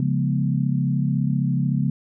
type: chord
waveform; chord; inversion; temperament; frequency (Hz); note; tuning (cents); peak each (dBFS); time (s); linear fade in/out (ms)
sine; C# dominant seventh; none; equal with one note detuned; 138.59 / 174.61 / 207.7 / 242.1; C#3 / E#3 / G#3 / B3; 0 / 0 / 0 / -34; -21 / -25 / -27 / -27; 0-1.9; 2
effects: none